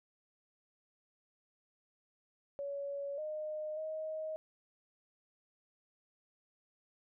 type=tone with pitch steps; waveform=sine; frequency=563 / 614 / 628 Hz; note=C#5 / D#5 / D#5; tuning=+27 / -23 / +16 cents; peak=-37 dBFS; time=2.59-4.36 s; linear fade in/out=0 ms; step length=590 ms; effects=none